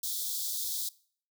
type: high-pass noise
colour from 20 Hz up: white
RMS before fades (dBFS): -34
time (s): 0.03-0.89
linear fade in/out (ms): 5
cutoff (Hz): 3400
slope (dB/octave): 96
effects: noise-tail reverb RT60 0.5 s tail -21 dB re dry